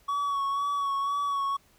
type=tone with vibrato; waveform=triangle; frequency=1124 Hz; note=C#6; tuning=24 cents sharp; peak=-24 dBFS; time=0.08-1.57 s; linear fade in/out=10 ms; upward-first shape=sine; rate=2 Hz; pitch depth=30 cents each way; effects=pink hiss -62 dBFS RMS until 1.78 s